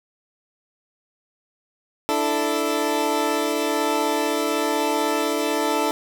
20% pulse chord, D suspended second, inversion none, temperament equal, 293.7 / 329.6 / 440 Hz, D4 / E4 / A4, 0 / 0 / 0 cents, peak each -20 / -21 / -19 dBFS, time 2.09-5.91 s, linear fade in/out 0 ms, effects none

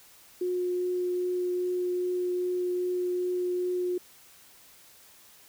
sine tone with vibrato, 360 Hz, F#4, 47 cents flat, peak -26 dBFS, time 0.41-3.98 s, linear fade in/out 5 ms, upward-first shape triangle, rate 2.5 Hz, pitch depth 8 cents each way, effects white hiss -55 dBFS RMS until 5.48 s

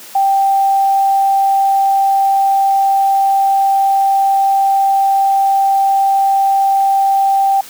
sine tone, 784 Hz, G5, in tune, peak -9 dBFS, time 0.15-7.61 s, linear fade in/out 5 ms, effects white hiss -35 dBFS RMS until 7.69 s + high-pass 150 Hz 12 dB/octave

